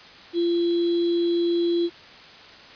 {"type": "tone with sample-and-hold", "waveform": "sine", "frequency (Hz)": 342.9, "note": "F4", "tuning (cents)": -32, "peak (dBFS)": -19, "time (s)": [0.33, 1.9], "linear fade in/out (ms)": 50, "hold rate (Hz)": 3675, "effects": ["white hiss -45 dBFS RMS until 2.75 s", "resampled to 11025 Hz"]}